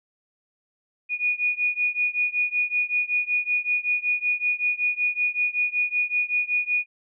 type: beating tone pair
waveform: sine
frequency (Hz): 2456 / 2461.3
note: D#7 / D#7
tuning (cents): -23 / -19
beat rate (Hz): 5.3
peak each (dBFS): -24 / -25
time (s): 1.09-6.86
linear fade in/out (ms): 50
effects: none